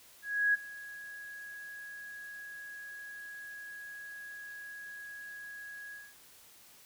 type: tone with ADSR envelope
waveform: sine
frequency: 1661.2 Hz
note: G#6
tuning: in tune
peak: -23 dBFS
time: 0.22-6.15 s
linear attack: 320 ms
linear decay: 18 ms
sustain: -20 dB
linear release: 220 ms
effects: white hiss -58 dBFS RMS until 6.85 s